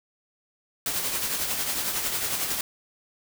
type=noise with tremolo; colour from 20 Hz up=white; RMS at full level=-26 dBFS; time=0.86-2.61 s; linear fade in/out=2 ms; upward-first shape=triangle; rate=11 Hz; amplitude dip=50%; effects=none